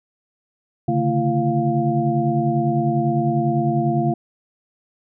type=tone cluster; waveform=sine; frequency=137 / 147 / 224.7 / 340.8 / 700 Hz; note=C#3 / D3 / A3 / F4 / F5; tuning=-20 / +2 / +37 / -42 / +4 cents; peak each=-23 dBFS; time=0.88-4.14 s; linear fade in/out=5 ms; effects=none